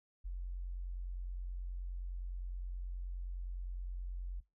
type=tone; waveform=sine; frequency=44.8 Hz; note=F1; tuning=45 cents sharp; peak=-38 dBFS; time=0.24-4.41 s; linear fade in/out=20 ms; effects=noise-tail reverb RT60 0.2 s tail -20 dB re dry